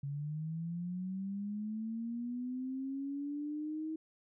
sine linear sweep, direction up, 138.59 to 318.6 Hz, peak -36 dBFS, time 0.03-3.96 s, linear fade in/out 5 ms, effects none

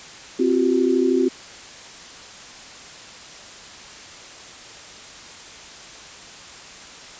sine chord, C suspended fourth, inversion none, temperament equal with one note detuned, 261.6 / 349.2 / 382.2 Hz, C4 / F4 / G4, 0 / 0 / -44 cents, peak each -20 dBFS, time 0.39-1.29 s, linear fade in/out 10 ms, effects white hiss -40 dBFS RMS until 7.19 s + resampled to 16000 Hz

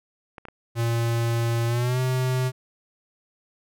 clicks, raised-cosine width 0.5 ms, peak -24 dBFS, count 3, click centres 0.382 / 0.453 / 0.485 s
square tone with pitch glide, 116.5 to 128.52 Hz, A#2 to C3, -1 to -31 cents, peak -22 dBFS, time 0.75-2.52 s, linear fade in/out 50 ms, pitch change +170 cents, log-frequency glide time 1.67-2 s
effects none

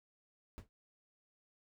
brown noise with exponential decay, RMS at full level -42 dBFS, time 0.58-0.69 s, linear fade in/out 0 ms, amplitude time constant 22 ms, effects none

